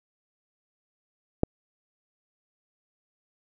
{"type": "click", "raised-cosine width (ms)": 2, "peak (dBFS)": -7, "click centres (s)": 1.434, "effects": []}